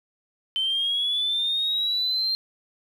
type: linear sweep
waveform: sine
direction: up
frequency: 3074 to 4188 Hz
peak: -21 dBFS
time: 0.56-2.35 s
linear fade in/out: 0 ms
effects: tanh soft clip ceiling -17 dBFS + 9-bit